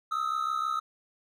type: tone pair together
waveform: triangle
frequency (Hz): 1252.1 / 1318.5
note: D#6 / E6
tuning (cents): +11 / 0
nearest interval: minor second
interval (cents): 89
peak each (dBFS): -28 / -29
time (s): 0.11-0.8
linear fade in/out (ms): 10
effects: none